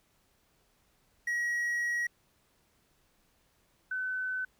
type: tone pair in turn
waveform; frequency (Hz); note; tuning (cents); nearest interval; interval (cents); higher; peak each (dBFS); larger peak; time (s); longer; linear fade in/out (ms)
triangle / sine; 1907 / 1513.6; A#6 / F#6; +39 / +39; major third; 400; first; -27 / -31; first; 1.27-2.07 / 3.91-4.45; first; 5
effects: pink hiss -70 dBFS RMS until 4.59 s